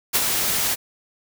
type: noise with ADSR envelope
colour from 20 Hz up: white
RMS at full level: -17 dBFS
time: 0.13-0.76 s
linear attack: 27 ms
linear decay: 32 ms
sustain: -5 dB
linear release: 30 ms
effects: none